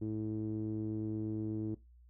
sawtooth tone with low-pass filter, 108.4 Hz, A2, 25 cents flat, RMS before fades -37 dBFS, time 0.01-1.75 s, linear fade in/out 10 ms, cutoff 330 Hz, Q 4.6, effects noise-tail reverb RT60 0.2 s tail -20 dB re dry + added 60 Hz sine -57 dBFS peak until 2.09 s

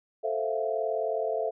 sine chord, F major seventh, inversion first, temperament equal, 440 / 523.3 / 659.3 / 698.5 Hz, A4 / C5 / E5 / F5, 0 / 0 / 0 / 0 cents, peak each -31 / -34 / -30 / -35 dBFS, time 0.23-1.51 s, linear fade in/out 20 ms, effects none

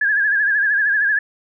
sine tone with vibrato, 1661.2 Hz, G#6, in tune, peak -14 dBFS, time 0.01-1.19 s, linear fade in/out 5 ms, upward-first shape sine, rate 13 Hz, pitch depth 76 cents each way, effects none

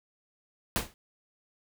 pink noise with exponential decay, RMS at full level -24 dBFS, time 0.76-0.94 s, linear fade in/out 0 ms, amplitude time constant 37 ms, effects none

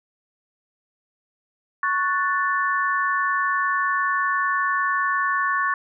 sine chord, F# minor, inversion second, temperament equal, 1108.7 / 1480 / 1760 Hz, C#6 / F#6 / A6, 0 / 0 / 0 cents, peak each -22 / -27 / -24 dBFS, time 1.83-5.74 s, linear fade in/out 2 ms, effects none

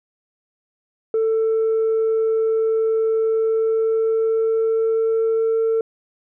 sine tone with pitch glide, 444.8 to 449.7 Hz, A4 to A4, +19 to +38 cents, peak -14 dBFS, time 1.14-5.81 s, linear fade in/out 2 ms, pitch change +19 cents, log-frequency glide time 3.19-5.59 s, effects tanh soft clip ceiling -14 dBFS

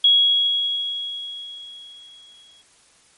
sine tone with exponential decay, 3322 Hz, G#7, in tune, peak -10 dBFS, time 0.04-2.62 s, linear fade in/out 5 ms, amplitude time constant 560 ms, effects white hiss -55 dBFS RMS until 3.17 s + MP3 48 kbps

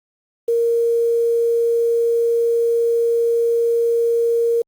sine tone with quantisation, 466.2 Hz, A#4, in tune, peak -14 dBFS, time 0.48-4.62 s, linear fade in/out 5 ms, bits 7, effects Opus 48 kbps

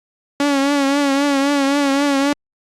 sawtooth tone with vibrato, 280.3 Hz, C#4, 19 cents sharp, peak -10 dBFS, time 0.4-2.33 s, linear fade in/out 2 ms, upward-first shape triangle, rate 3.8 Hz, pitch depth 64 cents each way, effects low-pass 8000 Hz 12 dB/octave + Opus 48 kbps

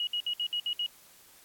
sine tone bursts, 2900 Hz, F#7, 35 cents flat, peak -28 dBFS, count 7, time 0-0.863 s, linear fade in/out 2 ms, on 71 ms, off 61 ms, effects white hiss -57 dBFS RMS until 1.44 s + AAC 64 kbps

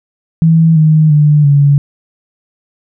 sine tone with pitch steps, 162.9 / 155.81 / 149.04 / 142.55 Hz, E3 / D#3 / D3 / C#3, -20 / +3 / +26 / +49 cents, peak -4 dBFS, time 0.42-1.78 s, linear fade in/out 0 ms, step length 340 ms, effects none

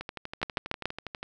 two click trains, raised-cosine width 0.3 ms, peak -20 / -11 dBFS, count 16 / 4, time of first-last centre 0.01-1.23 / 0.43-0.856 s, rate 12.3 / 7.04 Hz, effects none

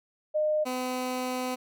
sine / 15% pulse tone pair in turn, 611 / 253.7 Hz, D#5 / B3, -32 / +47 cents, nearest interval octave + minor third, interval 1521 cents, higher first, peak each -23 dBFS, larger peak neither, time 0.34-0.65 / 0.65-1.56 s, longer second, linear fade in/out 20 ms, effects none

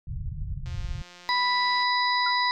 pink low-pass noise, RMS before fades -32 dBFS, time 0.07-1.02 s, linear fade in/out 2 ms, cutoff 150 Hz, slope 48 dB/octave
click train, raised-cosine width 0.2 ms, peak -30 dBFS, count 208, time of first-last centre 0.66-1.829 s, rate 177 Hz
harmonic tone, 988 Hz, B5, in tune, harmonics 1 / 2 / 4 / 5, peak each -24 / -27 / -30 / -31 dBFS, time 1.29-2.51 s, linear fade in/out 0 ms
sine tone with exponential decay, 1393 Hz, F6, 5 cents flat, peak -29 dBFS, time 2.26-2.36 s, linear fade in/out 5 ms, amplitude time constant 20 ms
effects none

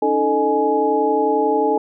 sine tone cluster, 283 / 314.2 / 439 / 614 / 838 Hz, C#4 / D#4 / A4 / D#5 / G#5, +36 / +17 / -4 / -23 / +15 cents, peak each -24 / -24 / -18 / -26 / -19 dBFS, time 0.02-1.78 s, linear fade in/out 5 ms, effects none

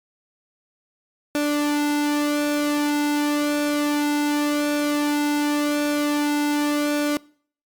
sawtooth tone with flanger, 293.7 Hz, D4, in tune, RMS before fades -21 dBFS, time 1.35-7.17 s, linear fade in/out 0 ms, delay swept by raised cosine 1 to 1.74 ms, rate 0.89 Hz, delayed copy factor -0.55, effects noise-tail reverb RT60 0.5 s tail -23 dB re dry + MP3 96 kbps

